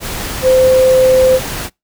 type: tone in noise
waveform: sine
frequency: 517 Hz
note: C5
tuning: 21 cents flat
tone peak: -6 dBFS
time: 0.42-1.4 s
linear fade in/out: 50 ms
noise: pink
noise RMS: -22 dBFS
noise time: 0-1.7 s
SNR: +13 dB
effects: noise-tail reverb RT60 0.2 s tail -26 dB re dry